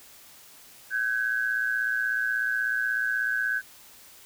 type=tone pair together; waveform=sine; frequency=1528.6 / 1645 Hz; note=G6 / G#6; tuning=-44 / -17 cents; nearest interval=minor second; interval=127 cents; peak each=-26 / -28 dBFS; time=0.9-3.62 s; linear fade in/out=50 ms; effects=white hiss -51 dBFS RMS until 4.25 s